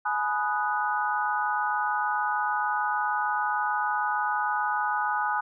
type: chord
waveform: sine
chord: G# minor seventh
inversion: none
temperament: equal with one note detuned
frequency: 841.2 / 987.8 / 1244.5 / 1480 Hz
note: G#5 / B5 / D#6 / F#6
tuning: +22 / 0 / 0 / 0 cents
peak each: -28 / -32 / -30 / -30 dBFS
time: 0.05-5.41 s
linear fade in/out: 10 ms
effects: none